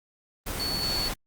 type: tone in noise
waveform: sine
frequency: 4435 Hz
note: C#8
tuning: in tune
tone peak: -27 dBFS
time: 0.59-1.09 s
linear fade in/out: 10 ms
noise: pink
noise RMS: -32 dBFS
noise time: 0.46-1.14 s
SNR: +2 dB
effects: Opus 24 kbps